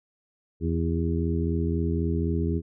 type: harmonic tone with a mistuned harmonic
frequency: 83.9 Hz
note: E2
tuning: 31 cents sharp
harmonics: 1 / 2 / 3 / 4 / 5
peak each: -26 / -29 / -31 / -32 / -33 dBFS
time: 0.6-2.62 s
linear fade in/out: 50 ms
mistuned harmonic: 5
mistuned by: -38 cents
effects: none